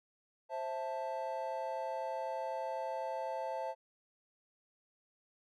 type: chord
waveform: triangle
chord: A minor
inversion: first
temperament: just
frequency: 528 / 660 / 880 Hz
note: C5 / E5 / A5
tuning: +16 / +2 / 0 cents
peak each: -39 / -39 / -38 dBFS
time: 0.49-3.75 s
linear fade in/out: 50 ms
effects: none